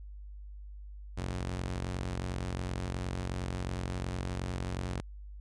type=ring-modulated tone; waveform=sawtooth; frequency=91 Hz; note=F#2; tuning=28 cents flat; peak=-27 dBFS; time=1.17-5.01 s; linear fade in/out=10 ms; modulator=24.1 Hz; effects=added 50 Hz sine -43 dBFS peak until 5.4 s + resampled to 22050 Hz

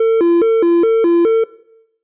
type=tone with vibrato; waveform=triangle; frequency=392.1 Hz; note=G4; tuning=in tune; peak=-7 dBFS; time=0-1.44 s; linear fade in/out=5 ms; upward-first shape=square; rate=2.4 Hz; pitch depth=240 cents each way; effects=noise-tail reverb RT60 0.8 s tail -19 dB re dry + resampled to 8000 Hz

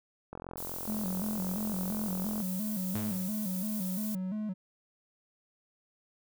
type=click train; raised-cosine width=1 ms; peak=-27 dBFS; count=92; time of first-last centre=0.33-2.403 s; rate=43.9 Hz
type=noise; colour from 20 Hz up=violet; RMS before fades=-40 dBFS; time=0.57-4.15 s; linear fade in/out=2 ms
type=tone with vibrato; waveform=triangle; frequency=199.3 Hz; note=G3; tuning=29 cents sharp; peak=-30 dBFS; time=0.87-4.54 s; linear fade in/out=20 ms; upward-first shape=square; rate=2.9 Hz; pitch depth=120 cents each way
type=tone with exponential decay; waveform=sawtooth; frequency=103.83 Hz; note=G#2; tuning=in tune; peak=-29 dBFS; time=2.95-3.55 s; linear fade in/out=5 ms; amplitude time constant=130 ms
effects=none

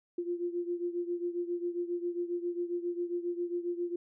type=beating tone pair; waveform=sine; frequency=347.2 / 354.6 Hz; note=F4 / F4; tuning=-10 / +26 cents; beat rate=7.4 Hz; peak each=-33 / -37 dBFS; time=0.18-3.96 s; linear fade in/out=5 ms; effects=none

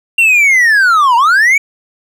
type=linear two-way sweep; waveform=triangle; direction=down then up; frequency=2775 to 907 to 2302 Hz; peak=-4 dBFS; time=0.18-1.58 s; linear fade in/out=5 ms; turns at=1.16 s; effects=none

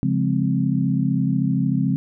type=chord; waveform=sine; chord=Db major seventh; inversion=none; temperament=equal; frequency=138.59 / 174.61 / 207.7 / 261.6 Hz; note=Db3 / F3 / Ab3 / C4; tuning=0 / 0 / 0 / 0 cents; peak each=-22 / -23 / -24 / -23 dBFS; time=0.03-1.96 s; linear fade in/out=0 ms; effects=none

